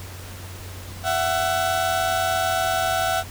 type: tone pair together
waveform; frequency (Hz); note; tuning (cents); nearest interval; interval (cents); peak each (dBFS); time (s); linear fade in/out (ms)
30% pulse; 668 / 748.3; E5 / F#5; +23 / +19; major second; 196; -21 / -20; 1.03-3.24; 50
effects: added 92 Hz sine -36 dBFS peak until 3.3 s + pink hiss -40 dBFS RMS until 3.3 s